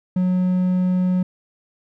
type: tone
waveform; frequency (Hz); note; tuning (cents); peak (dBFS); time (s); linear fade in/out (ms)
triangle; 182.7; F#3; -22; -14; 0.16-1.23; 5
effects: none